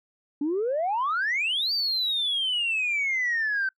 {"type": "exponential two-way sweep", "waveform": "sine", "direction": "up then down", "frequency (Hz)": [278.6, 4699, 1528], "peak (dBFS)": -22, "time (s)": [0.41, 3.69], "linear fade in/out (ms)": 5, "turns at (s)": 1.73, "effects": ["noise-tail reverb RT60 0.1 s tail -26 dB re dry", "tanh soft clip ceiling -20 dBFS"]}